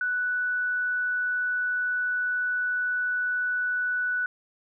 sine tone, 1483 Hz, F#6, 4 cents sharp, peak -24 dBFS, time 0.01-4.26 s, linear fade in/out 2 ms, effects none

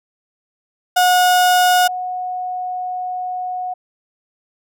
35% pulse / sine tone pair in turn, 725 / 731.3 Hz, F#5 / F#5, -35 / -20 cents, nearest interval unison, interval 15 cents, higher second, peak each -9 / -21 dBFS, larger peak first, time 0.96-1.88 / 1.88-3.74 s, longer second, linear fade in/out 10 ms, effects none

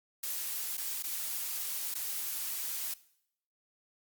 blue noise with dropouts, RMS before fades -36 dBFS, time 0.23-2.94 s, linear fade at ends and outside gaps 5 ms, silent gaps 0.771-0.777 / 1.026-1.038 / 1.941-1.952 s, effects noise-tail reverb RT60 0.7 s tail -19 dB re dry + Opus 48 kbps

